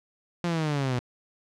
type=linear sweep; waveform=sawtooth; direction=down; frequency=175.8 to 120.1 Hz; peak=-21 dBFS; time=0.44-0.99 s; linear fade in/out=0 ms; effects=low-pass 6000 Hz 12 dB/octave